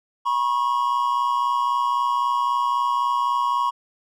triangle tone pair together, 968.2 / 1092 Hz, B5 / C#6, -35 / -26 cents, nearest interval major second, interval 209 cents, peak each -20 dBFS, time 0.25-3.71 s, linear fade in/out 20 ms, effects none

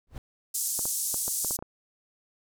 brown noise with exponential growth, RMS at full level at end -31 dBFS, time 0.07-0.18 s, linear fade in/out 2 ms, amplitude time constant 22 ms
pink band-pass noise, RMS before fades -30 dBFS, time 0.54-1.57 s, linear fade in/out 10 ms, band 6700 to 13000 Hz, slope 24 dB/octave
clicks, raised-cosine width 1 ms, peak -23 dBFS, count 8, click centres 0.792 / 0.855 / 1.143 / 1.28 / 1.447 / 1.509 / 1.59 / 1.625 s
effects none

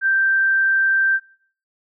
sine tone, 1568 Hz, G6, in tune, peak -14 dBFS, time 0.01-1.2 s, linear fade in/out 50 ms, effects noise-tail reverb RT60 0.5 s tail -20 dB re dry

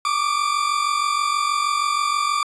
40% pulse tone pair together, 1152 / 1198.3 Hz, D6 / D6, -34 / +34 cents, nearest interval minor second, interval 68 cents, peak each -21 dBFS, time 0.05-2.43 s, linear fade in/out 2 ms, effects resampled to 22050 Hz

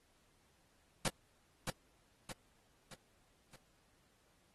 pink noise with echo, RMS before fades -34 dBFS, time 1.05-1.08 s, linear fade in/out 2 ms, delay 620 ms, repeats 4, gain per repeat -6 dB, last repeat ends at 3.56 s, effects pink hiss -73 dBFS RMS until 4.54 s + AAC 32 kbps

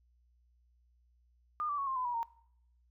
sine tone with pitch steps, 1215 / 1160.8 / 1109 / 1059.6 / 1012.3 / 967.1 / 924 Hz, D#6 / D6 / C#6 / C6 / B5 / B5 / A#5, -42 / -21 / 0 / +22 / +42 / -37 / -16 cents, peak -32 dBFS, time 1.6-2.23 s, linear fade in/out 0 ms, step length 90 ms, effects noise-tail reverb RT60 0.7 s tail -22 dB re dry + added 60 Hz sine -66 dBFS peak until 2.9 s

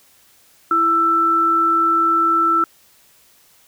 sine tone pair together, 332 / 1328 Hz, E4 / E6, +12 / +12 cents, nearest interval 2 octaves, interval 2400 cents, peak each -23 / -13 dBFS, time 0.71-2.64 s, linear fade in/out 2 ms, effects white hiss -53 dBFS RMS until 3.67 s

